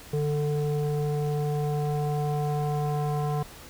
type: tone with low-pass filter sweep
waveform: square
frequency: 147.9 Hz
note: D3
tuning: 13 cents sharp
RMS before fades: -27 dBFS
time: 0.13-3.43 s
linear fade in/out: 5 ms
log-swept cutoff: 480 to 910 Hz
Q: 2.5
effects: pink hiss -46 dBFS RMS until 3.69 s